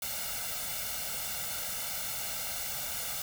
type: noise with comb filter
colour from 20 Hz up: white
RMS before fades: -36 dBFS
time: 0.02-3.22 s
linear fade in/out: 2 ms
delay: 1.4 ms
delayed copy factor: +0.85
effects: none